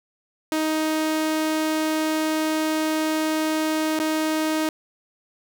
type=tone with dropouts; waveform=sawtooth; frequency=313 Hz; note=D#4; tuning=10 cents sharp; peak=-17 dBFS; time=0.52-4.69 s; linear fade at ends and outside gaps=1 ms; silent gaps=3.991-3.998 s; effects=none